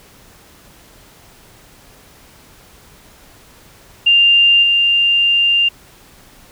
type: tone with level steps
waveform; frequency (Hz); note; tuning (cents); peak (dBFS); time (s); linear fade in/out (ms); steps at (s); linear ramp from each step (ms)
sine; 2794; F7; 0; -7 / -10; 4.06-5.69; 10; 4.62; 20
effects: pink hiss -45 dBFS RMS until 6.51 s